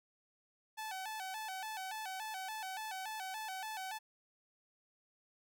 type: tone with vibrato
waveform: sawtooth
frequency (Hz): 812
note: G#5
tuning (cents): -39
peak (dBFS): -37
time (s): 0.77-3.99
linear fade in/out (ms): 20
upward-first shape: square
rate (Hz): 3.5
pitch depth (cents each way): 120
effects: none